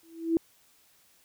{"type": "tone with exponential growth", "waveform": "sine", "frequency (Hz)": 329.6, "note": "E4", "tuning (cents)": 0, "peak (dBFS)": -18, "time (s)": [0.03, 0.37], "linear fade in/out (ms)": 1, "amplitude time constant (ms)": 72, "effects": ["white hiss -63 dBFS RMS until 1.24 s"]}